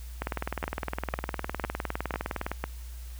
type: two click trains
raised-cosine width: 0.5 ms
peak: -15 / -14 dBFS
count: 46 / 5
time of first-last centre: 0.22-2.516 / 0.64-2.64 s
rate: 19.6 / 2 Hz
effects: added 60 Hz sine -38 dBFS peak until 3.19 s + white hiss -53 dBFS RMS until 3.19 s